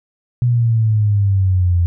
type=exponential sweep; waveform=sine; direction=down; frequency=123.47 to 85.3 Hz; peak=-11 dBFS; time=0.42-1.86 s; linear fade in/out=0 ms; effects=none